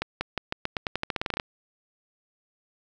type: accelerating click train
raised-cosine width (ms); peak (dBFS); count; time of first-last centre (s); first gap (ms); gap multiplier
0.3; -11; 17; 0.02-1.399; 190; 0.88
effects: none